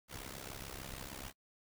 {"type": "noise with amplitude modulation", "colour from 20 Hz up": "pink", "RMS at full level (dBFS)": -43, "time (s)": [0.08, 1.33], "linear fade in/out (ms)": 50, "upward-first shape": "sine", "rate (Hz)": 66.8, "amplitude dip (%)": 85, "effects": ["noise-tail reverb RT60 0.1 s tail -26 dB re dry"]}